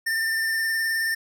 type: tone with vibrato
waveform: square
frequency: 1800 Hz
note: A6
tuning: 39 cents sharp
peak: -23 dBFS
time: 0.06-1.15 s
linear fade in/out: 10 ms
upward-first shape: triangle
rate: 19 Hz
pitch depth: 24 cents each way
effects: none